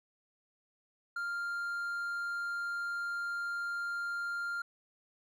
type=tone; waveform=triangle; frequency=1396.9 Hz; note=F6; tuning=in tune; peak=-32 dBFS; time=1.16-4.62 s; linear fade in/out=5 ms; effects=none